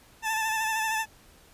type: tone with vibrato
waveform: 20% pulse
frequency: 880 Hz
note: A5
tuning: in tune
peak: -21 dBFS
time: 0.22-1.06 s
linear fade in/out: 50 ms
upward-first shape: sine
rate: 13 Hz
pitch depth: 34 cents each way
effects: pink hiss -56 dBFS RMS until 1.53 s + resampled to 32000 Hz